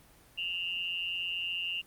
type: tone with amplitude modulation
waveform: sine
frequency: 2794 Hz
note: F7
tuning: in tune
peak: -28 dBFS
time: 0.37-1.82 s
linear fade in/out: 20 ms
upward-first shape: sine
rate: 177 Hz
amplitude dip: 80%
effects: pink hiss -59 dBFS RMS until 1.86 s + Opus 32 kbps